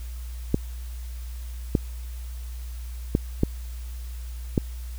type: clicks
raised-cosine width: 3 ms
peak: -6 dBFS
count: 5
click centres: 0.544 / 1.752 / 3.151 / 3.434 / 4.578 s
effects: added 60 Hz sine -32 dBFS peak until 4.98 s + white hiss -50 dBFS RMS until 4.98 s